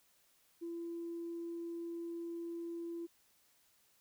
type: tone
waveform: sine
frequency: 338.2 Hz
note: E4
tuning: 44 cents sharp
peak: -39 dBFS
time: 0.61-3.07 s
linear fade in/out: 20 ms
effects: tanh soft clip ceiling -35 dBFS + white hiss -71 dBFS RMS until 4 s